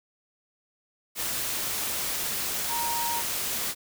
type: tone in noise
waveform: sine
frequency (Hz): 936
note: A#5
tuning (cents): +7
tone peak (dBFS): -29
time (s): 2.68-3.23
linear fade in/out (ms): 50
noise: white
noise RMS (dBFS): -30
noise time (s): 1.15-3.75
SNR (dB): -2
effects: none